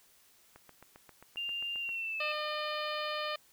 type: click train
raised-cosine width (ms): 0.5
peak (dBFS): -36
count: 11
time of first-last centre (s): 0.56-1.892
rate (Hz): 7.51
type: tone with pitch glide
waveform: sine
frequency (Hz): 2794 to 2607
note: F7 to E7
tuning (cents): 0 to -20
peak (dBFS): -34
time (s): 1.37-2.32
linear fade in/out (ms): 2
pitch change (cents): -120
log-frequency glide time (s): 1.79-2.2
type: harmonic tone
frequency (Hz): 605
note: D#5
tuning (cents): -49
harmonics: 1 / 2 / 3 / 4 / 5 / 6 / 7 / 8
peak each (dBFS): -38 / -38 / -43 / -43 / -42 / -47 / -46 / -49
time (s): 2.2-3.36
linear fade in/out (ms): 5
effects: white hiss -64 dBFS RMS until 3.52 s